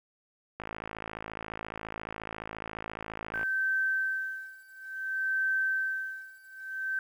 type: click train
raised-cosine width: 0.5 ms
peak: -22 dBFS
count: 155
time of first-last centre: 0.6-3.431 s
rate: 54.4 Hz
type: tone with tremolo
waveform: sine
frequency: 1549 Hz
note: G6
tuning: 21 cents flat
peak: -25 dBFS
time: 3.34-6.99 s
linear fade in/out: 2 ms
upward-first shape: sine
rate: 0.57 Hz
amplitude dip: 95%
effects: 10-bit